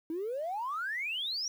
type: exponential sweep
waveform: triangle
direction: up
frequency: 311.1 to 5800 Hz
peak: -29 dBFS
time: 0.1-1.48 s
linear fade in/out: 2 ms
effects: tanh soft clip ceiling -30 dBFS + 10-bit